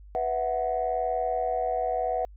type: chord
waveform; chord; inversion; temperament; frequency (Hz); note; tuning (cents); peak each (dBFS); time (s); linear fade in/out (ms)
sine; B suspended fourth; none; equal; 493.9 / 659.3 / 740; B4 / E5 / F#5; 0 / 0 / 0; -30 / -29 / -27; 0.15-2.25; 0
effects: tanh soft clip ceiling -17 dBFS + added 50 Hz sine -45 dBFS peak until 2.36 s